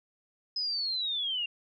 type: linear sweep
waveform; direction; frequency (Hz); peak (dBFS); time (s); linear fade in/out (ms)
sine; down; 5100 to 2757; -29; 0.56-1.46; 5
effects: none